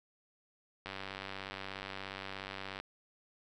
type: click train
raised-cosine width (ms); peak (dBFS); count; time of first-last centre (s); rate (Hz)
0.3; -25; 189; 0.86-2.8; 96.9
effects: none